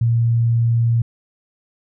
sine tone, 116.54 Hz, A#2, in tune, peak -13 dBFS, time 0.01-1.02 s, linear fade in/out 5 ms, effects none

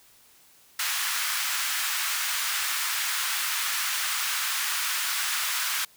pink high-pass noise, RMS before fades -28 dBFS, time 0.79-5.85 s, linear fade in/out 5 ms, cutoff 1200 Hz, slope 24 dB/octave, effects white hiss -57 dBFS RMS until 5.96 s

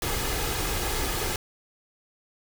pink noise with comb filter, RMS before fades -28 dBFS, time 0.02-1.36 s, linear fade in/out 2 ms, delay 2.4 ms, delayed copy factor +0.5, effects none

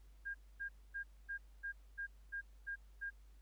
sine tone bursts, 1613 Hz, G6, 49 cents sharp, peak -40 dBFS, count 9, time 0.25-3.105 s, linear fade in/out 20 ms, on 95 ms, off 250 ms, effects added 50 Hz sine -58 dBFS peak until 3.41 s + pink hiss -75 dBFS RMS until 3.41 s

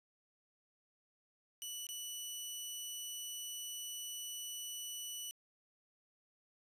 15% pulse tone with dropouts, 2960 Hz, F#7, in tune, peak -35 dBFS, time 1.62-5.31 s, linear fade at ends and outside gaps 0 ms, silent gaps 1.868-1.889 s, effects resampled to 32000 Hz + 11-bit

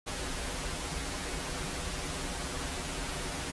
pink noise with comb filter, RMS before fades -36 dBFS, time 0.06-3.52 s, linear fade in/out 20 ms, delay 9.2 ms, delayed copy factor -0.85, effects resampled to 24000 Hz

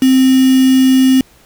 sine tone with quantisation, 261.6 Hz, C4, in tune, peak -6 dBFS, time 0.02-1.21 s, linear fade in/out 2 ms, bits 3, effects pink hiss -47 dBFS RMS until 1.45 s

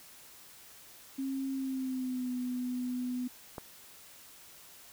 sine tone with pitch glide, 268.9 to 249.4 Hz, C4 to B3, +47 to +17 cents, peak -32 dBFS, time 1.18-3.28 s, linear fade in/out 10 ms, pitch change -130 cents, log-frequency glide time 1.53-2.32 s
click, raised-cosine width 1 ms, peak -25 dBFS, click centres 3.582 s
effects white hiss -54 dBFS RMS until 4.92 s

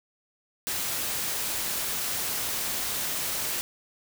white noise, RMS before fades -30 dBFS, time 0.67-3.61 s, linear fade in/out 0 ms, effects none

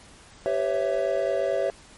triangle chord, C# half-diminished seventh, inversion second, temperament equal with one note detuned, 392 / 505.4 / 554.4 / 659.3 Hz, G4 / B4 / C#5 / E5, 0 / +40 / 0 / 0 cents, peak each -28 / -28 / -24 / -25 dBFS, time 0.46-1.7 s, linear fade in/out 0 ms, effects pink hiss -50 dBFS RMS until 1.97 s + MP3 48 kbps

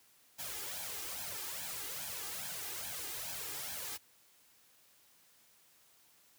white noise with flanger, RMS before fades -42 dBFS, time 0.38-3.98 s, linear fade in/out 20 ms, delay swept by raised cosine 1.2 to 2.5 ms, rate 2.4 Hz, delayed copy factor +0.7, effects white hiss -66 dBFS RMS until 6.38 s + high-pass 60 Hz 12 dB/octave

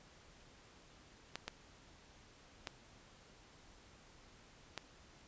clicks, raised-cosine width 0.2 ms, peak -23 dBFS, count 4, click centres 1.356 / 1.48 / 2.672 / 4.777 s, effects pink hiss -62 dBFS RMS until 5.27 s + resampled to 16000 Hz

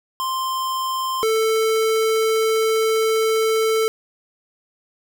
square tone pair in turn, 1046.5 / 442.5 Hz, C6 / A4, 0 / +10 cents, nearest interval octave + minor third, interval 1490 cents, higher first, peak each -22 / -17 dBFS, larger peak second, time 0.2-1.23 / 1.23-3.88 s, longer second, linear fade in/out 0 ms, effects none

